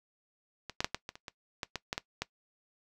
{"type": "clicks", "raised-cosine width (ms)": 0.2, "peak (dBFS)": [-22, -12, -10, -15, -21, -29, -24, -17, -17, -15, -15, -15], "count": 12, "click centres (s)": [0.697, 0.805, 0.845, 0.946, 1.091, 1.155, 1.282, 1.632, 1.757, 1.929, 1.979, 2.22], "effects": ["noise-tail reverb RT60 0.1 s tail -19 dB re dry"]}